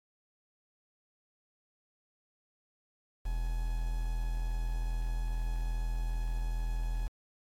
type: tone with quantisation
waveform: triangle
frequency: 41.2 Hz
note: E1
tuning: in tune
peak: -28 dBFS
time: 3.25-7.08 s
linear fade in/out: 10 ms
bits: 8
effects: AAC 48 kbps